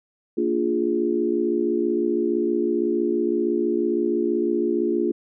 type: chord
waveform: sine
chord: Bb dominant seventh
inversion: none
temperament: equal with one note detuned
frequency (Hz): 231.7 / 293.7 / 349.2 / 415.3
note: Bb3 / D4 / F4 / Ab4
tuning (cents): -10 / 0 / 0 / 0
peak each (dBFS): -27 / -27 / -22 / -26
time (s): 0.37-5.12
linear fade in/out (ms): 10
effects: none